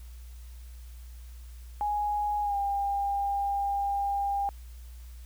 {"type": "tone with pitch glide", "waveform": "sine", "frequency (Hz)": [830, 801.3], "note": ["G#5", "G5"], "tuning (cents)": [-1, 38], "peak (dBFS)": -26, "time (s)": [1.81, 4.49], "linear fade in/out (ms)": 0, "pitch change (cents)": -61, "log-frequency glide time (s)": [2.42, 2.56], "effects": ["added 60 Hz sine -42 dBFS peak until 5.25 s", "white hiss -59 dBFS RMS until 5.25 s"]}